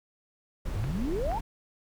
brown noise, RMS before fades -33 dBFS, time 0.65-1.41 s, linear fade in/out 10 ms
sine exponential sweep, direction up, 87.31 to 950 Hz, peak -29 dBFS, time 0.75-1.39 s, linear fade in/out 10 ms
clicks, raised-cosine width 0.5 ms, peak -25 dBFS, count 2, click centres 0.841 / 1.316 s
effects none

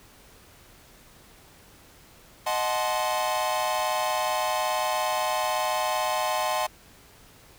45% pulse chord, D# diminished seventh, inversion none, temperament equal with one note detuned, 622.3 / 740 / 865.4 / 1046.5 Hz, D#5 / F#5 / A5 / C6, 0 / 0 / -29 / 0 cents, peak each -30 dBFS, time 2.46-6.67 s, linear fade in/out 10 ms, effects pink hiss -53 dBFS RMS until 7.58 s

